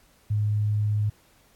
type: tone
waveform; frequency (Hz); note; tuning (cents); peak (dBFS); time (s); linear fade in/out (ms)
sine; 105.1; G#2; +21; -21; 0.3-1.1; 10
effects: pink hiss -60 dBFS RMS until 1.55 s + AAC 64 kbps